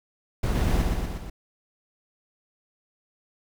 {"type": "noise with echo", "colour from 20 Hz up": "brown", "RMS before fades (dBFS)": -25, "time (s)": [0.43, 0.82], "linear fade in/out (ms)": 5, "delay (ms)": 120, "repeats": 4, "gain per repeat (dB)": -3, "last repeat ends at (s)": 1.3, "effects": []}